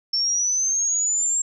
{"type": "linear sweep", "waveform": "sine", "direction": "up", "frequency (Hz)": [5390, 7500], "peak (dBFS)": -19, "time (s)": [0.13, 1.42], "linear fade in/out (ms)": 5, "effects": []}